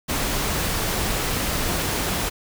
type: noise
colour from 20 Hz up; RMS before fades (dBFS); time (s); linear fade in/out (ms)
pink; -24; 0.08-2.3; 20
effects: none